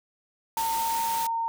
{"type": "tone with pitch glide", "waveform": "sine", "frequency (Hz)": [908, 915.9], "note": ["A#5", "A#5"], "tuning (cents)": [-46, -31], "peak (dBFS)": -25, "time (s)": [0.57, 1.48], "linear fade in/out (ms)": 0, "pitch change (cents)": 15, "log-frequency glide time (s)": [0.7, 0.95]}
{"type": "noise", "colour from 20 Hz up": "white", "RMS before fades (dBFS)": -34, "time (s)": [0.57, 1.27], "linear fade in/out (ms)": 5}
{"effects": []}